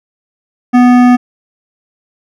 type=tone with hard clipping; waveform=triangle; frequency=246.9 Hz; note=B3; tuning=in tune; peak=-5 dBFS; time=0.73-1.17 s; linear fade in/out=20 ms; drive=18 dB; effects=none